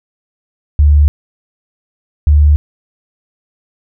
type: tone pair in turn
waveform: sine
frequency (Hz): 73.42 / 74.02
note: D2 / D2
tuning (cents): 0 / +14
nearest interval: unison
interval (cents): 14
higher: second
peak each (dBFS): -4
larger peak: neither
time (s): 0.79-1.08 / 2.27-2.56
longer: neither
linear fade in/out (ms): 0
effects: none